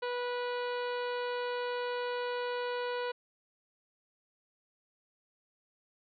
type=harmonic tone; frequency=489.7 Hz; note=B4; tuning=15 cents flat; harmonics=1 / 2 / 3 / 4 / 5 / 6 / 7 / 8 / 9; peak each=-34 / -39 / -42 / -49 / -49 / -49 / -55 / -51 / -53 dBFS; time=0.02-3.12 s; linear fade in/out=10 ms; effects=none